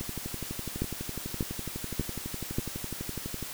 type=two click trains; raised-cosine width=3 ms; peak=-22 / -15 dBFS; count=42 / 4; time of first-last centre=0.01-3.427 / 0.82-2.585 s; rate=12 / 1.7 Hz; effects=white hiss -40 dBFS RMS until 3.53 s